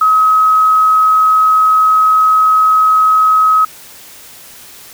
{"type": "tone", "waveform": "sine", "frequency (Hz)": 1274, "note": "D#6", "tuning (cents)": 41, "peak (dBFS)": -6, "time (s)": [0.01, 3.65], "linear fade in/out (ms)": 5, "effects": ["white hiss -36 dBFS RMS until 4.93 s"]}